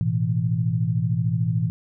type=chord; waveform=sine; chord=A suspended second; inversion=none; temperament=equal; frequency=110 / 123.47 / 164.81 Hz; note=A2 / B2 / E3; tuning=0 / 0 / 0 cents; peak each=-24 dBFS; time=0.01-1.7 s; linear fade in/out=0 ms; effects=none